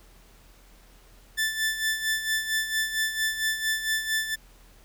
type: tone with tremolo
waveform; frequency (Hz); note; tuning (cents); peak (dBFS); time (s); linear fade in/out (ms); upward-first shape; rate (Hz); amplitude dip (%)
sawtooth; 1760; A6; 0; -19; 1.37-4.36; 20; sine; 4.4; 65
effects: added 41 Hz sine -53 dBFS peak until 4.84 s + pink hiss -57 dBFS RMS until 4.84 s